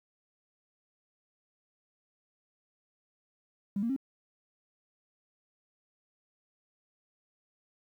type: tone with pitch steps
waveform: triangle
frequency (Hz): 200 / 232.4 / 270.1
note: G3 / A#3 / C#4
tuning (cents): +35 / -5 / -45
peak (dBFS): -24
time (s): 3.76-3.964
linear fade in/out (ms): 5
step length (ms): 68
effects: tanh soft clip ceiling -26 dBFS + 11-bit